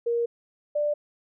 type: tone pair in turn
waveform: sine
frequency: 470 / 590.9 Hz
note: A#4 / D5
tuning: +14 / +10 cents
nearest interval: major third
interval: 396 cents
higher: second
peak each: -22 dBFS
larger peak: neither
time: 0.06-0.26 / 0.75-0.94 s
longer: first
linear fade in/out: 10 ms
effects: none